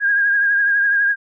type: tone with vibrato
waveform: sine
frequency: 1627 Hz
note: G#6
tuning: 36 cents flat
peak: -13 dBFS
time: 0-1.16 s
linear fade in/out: 50 ms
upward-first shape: triangle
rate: 12 Hz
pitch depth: 46 cents each way
effects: none